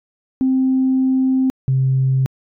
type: tone pair in turn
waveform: sine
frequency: 261.6 / 132.32 Hz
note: C4 / C3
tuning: 0 / +20 cents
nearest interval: octave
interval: 1180 cents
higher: first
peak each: -12 dBFS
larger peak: neither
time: 0.41-1.5 / 1.68-2.26 s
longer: first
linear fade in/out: 0 ms
effects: tanh soft clip ceiling -8 dBFS